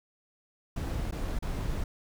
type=noise with dropouts; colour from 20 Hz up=brown; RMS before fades=-32 dBFS; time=0.76-1.84 s; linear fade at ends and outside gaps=5 ms; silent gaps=1.111-1.123 / 1.389-1.424 s; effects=none